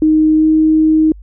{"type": "tone with pitch glide", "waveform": "sine", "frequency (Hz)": [311.1, 313.6], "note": ["D#4", "D#4"], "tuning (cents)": [0, 14], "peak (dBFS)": -7, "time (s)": [0.02, 1.12], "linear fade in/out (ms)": 2, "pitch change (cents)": 14, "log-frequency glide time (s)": [0.36, 0.46], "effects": ["added 50 Hz sine -32 dBFS peak until 1.22 s"]}